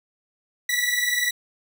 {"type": "tone pair together", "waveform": "sawtooth", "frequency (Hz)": [1941.7, 1962], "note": ["B6", "B6"], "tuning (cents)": [-30, -12], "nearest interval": "unison", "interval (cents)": 18, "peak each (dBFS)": [-21, -20], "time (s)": [0.69, 1.31], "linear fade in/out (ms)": 5, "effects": []}